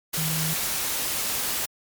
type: tone in noise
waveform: sine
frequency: 158.6 Hz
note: D#3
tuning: 33 cents sharp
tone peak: -27 dBFS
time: 0.17-0.54 s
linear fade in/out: 10 ms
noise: white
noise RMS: -27 dBFS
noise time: 0.13-1.66 s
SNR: -3 dB
effects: MP3 96 kbps